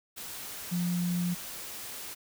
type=tone in noise; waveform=sine; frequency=176.1 Hz; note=F3; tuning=15 cents sharp; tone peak=-27 dBFS; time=0.71-1.35 s; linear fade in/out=20 ms; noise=white; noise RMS=-41 dBFS; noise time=0.16-2.15 s; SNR=+11 dB; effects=none